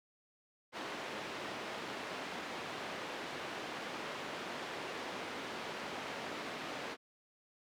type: band-pass noise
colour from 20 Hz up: pink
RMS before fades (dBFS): -43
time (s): 0.72-6.97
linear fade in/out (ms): 50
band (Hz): 300 to 3400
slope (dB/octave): 12
effects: none

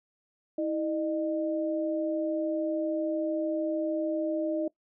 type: tone pair together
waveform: sine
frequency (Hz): 323.1 / 610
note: E4 / D#5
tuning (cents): -35 / -34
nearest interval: major seventh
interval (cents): 1101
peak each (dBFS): -29 / -30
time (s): 0.58-4.68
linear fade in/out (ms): 5
effects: noise-tail reverb RT60 0.1 s tail -20 dB re dry

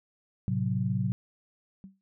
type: chord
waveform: sine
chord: F# diminished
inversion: first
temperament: equal with one note detuned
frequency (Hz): 110 / 130.81 / 185.53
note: A2 / C3 / F#3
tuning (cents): 0 / 0 / +5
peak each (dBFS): -30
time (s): 0.48-1.12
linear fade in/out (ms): 0
type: tone with exponential decay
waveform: sine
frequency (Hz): 192.7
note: G3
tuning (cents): -29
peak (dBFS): -39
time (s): 1.84-2.01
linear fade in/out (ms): 0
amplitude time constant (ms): 36
effects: none

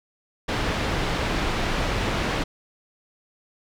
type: low-pass noise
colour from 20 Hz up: pink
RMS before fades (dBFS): -25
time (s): 0.48-2.44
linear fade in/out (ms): 10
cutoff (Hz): 3600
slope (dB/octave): 12
effects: none

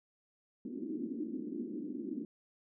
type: band-pass noise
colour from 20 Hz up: white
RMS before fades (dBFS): -40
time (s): 0.65-2.25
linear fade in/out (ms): 2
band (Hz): 220 to 330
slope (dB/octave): 48
effects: none

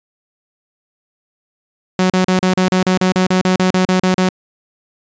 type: tone bursts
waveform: sawtooth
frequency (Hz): 185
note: F#3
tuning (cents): 0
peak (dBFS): -7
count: 16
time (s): 1.99-4.29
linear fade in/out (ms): 2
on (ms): 110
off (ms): 36
effects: resampled to 16000 Hz

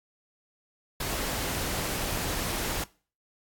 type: noise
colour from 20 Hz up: pink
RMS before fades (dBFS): -31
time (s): 1-2.84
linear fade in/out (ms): 5
effects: noise-tail reverb RT60 0.4 s tail -22 dB re dry + AAC 64 kbps

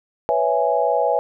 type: chord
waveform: sine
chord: C# minor seventh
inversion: third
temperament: equal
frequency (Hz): 493.9 / 554.4 / 659.3 / 830.6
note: B4 / C#5 / E5 / G#5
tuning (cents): 0 / 0 / 0 / 0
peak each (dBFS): -22 / -22 / -21 / -21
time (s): 0.29-1.19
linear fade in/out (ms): 0
effects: none

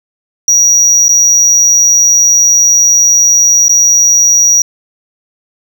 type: tone with dropouts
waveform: triangle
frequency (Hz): 5770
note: F#8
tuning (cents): -44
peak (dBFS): -3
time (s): 0.48-4.62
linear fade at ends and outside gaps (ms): 2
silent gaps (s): 1.083-1.091 / 3.683-3.693
effects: none

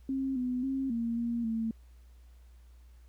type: tone with pitch steps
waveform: sine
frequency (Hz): 267.7 / 250.1 / 268 / 231.9 / 235 / 224.6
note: C4 / B3 / C4 / A#3 / A#3 / A3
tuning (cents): +40 / +22 / +42 / -9 / +14 / +36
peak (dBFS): -29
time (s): 0.09-1.71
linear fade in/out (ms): 2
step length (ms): 270
effects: added 60 Hz sine -52 dBFS peak until 3.08 s + pink hiss -70 dBFS RMS until 3.08 s

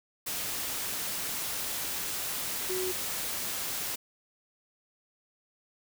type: tone in noise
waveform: sine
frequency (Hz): 370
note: F#4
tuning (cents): 0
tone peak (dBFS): -31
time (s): 2.69-2.92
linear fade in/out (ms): 10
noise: white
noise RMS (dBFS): -34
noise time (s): 0.26-3.96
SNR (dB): 0
effects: none

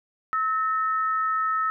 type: tone pair together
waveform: sine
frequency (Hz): 1293 / 1823.9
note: E6 / A#6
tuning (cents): -34 / -38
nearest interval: tritone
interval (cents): 596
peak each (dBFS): -22 / -32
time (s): 0.33-1.7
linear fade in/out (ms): 0
effects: none

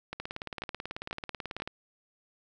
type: two click trains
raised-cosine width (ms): 0.3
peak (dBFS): -20 / -20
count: 4 / 28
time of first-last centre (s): 0.13-1.601 / 0.2-1.675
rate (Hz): 2.04 / 18.3
effects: none

